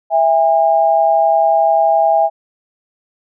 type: tone pair together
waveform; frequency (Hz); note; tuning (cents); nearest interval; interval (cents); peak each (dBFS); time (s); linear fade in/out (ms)
sine; 659.3 / 810.7; E5 / G#5; 0 / -42; major third; 358; -12; 0.1-2.3; 50
effects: none